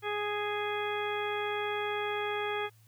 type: harmonic tone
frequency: 415.3 Hz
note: G#4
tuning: in tune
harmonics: 1 / 2 / 3 / 4 / 5 / 6 / 8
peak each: -34 / -37 / -39 / -40 / -41 / -42 / -43 dBFS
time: 0.02-2.7 s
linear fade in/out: 50 ms
effects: added 110 Hz sine -58 dBFS peak until 2.87 s + white hiss -67 dBFS RMS until 2.87 s